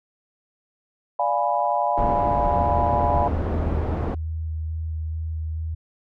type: chord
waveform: sine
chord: D diminished seventh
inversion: none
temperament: equal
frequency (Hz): 587.3 / 698.5 / 830.6 / 987.8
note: D5 / F5 / Ab5 / Cb6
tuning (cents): 0 / 0 / 0 / 0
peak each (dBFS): -26 / -24 / -24 / -25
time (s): 1.19-3.28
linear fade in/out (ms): 5
type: low-pass noise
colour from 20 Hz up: pink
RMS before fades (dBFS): -26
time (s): 1.97-4.15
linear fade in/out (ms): 10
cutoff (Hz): 750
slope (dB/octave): 12
type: tone with vibrato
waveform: sine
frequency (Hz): 79.7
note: D#2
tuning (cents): +42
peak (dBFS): -25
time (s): 2.52-5.75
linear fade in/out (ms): 10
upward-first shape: square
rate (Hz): 2.3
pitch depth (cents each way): 11
effects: none